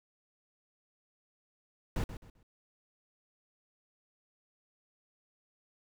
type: noise with echo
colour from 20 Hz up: brown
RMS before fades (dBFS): -32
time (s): 1.96-2.04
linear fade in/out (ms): 2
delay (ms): 130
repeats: 3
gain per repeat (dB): -11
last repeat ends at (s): 2.43
effects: none